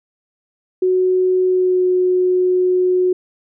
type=tone with pitch glide; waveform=sine; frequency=369.4 to 365.4 Hz; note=F#4 to F#4; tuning=-3 to -22 cents; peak=-12 dBFS; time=0.82-3.13 s; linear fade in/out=5 ms; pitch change=-19 cents; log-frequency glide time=1.46-1.86 s; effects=none